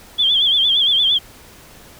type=tone with vibrato; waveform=sine; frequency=3322 Hz; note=G#7; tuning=in tune; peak=-12 dBFS; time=0.18-1.19 s; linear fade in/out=20 ms; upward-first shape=sine; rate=8.7 Hz; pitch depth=99 cents each way; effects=pink hiss -43 dBFS RMS until 1.99 s